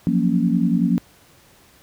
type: chord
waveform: sine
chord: Gb major seventh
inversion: third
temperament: equal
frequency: 174.61 / 185 / 233.1 / 277.2 Hz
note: F3 / Gb3 / Bb3 / Db4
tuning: 0 / 0 / 0 / 0 cents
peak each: -20 / -22 / -20 / -23 dBFS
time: 0.07-0.98 s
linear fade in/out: 0 ms
effects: pink hiss -52 dBFS RMS until 1.82 s + high-pass 60 Hz 12 dB/octave